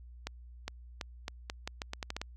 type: accelerating click train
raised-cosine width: 0.2 ms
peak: -19 dBFS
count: 12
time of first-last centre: 0.27-2.215 s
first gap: 410 ms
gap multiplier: 0.81
effects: added 60 Hz sine -48 dBFS peak until 2.36 s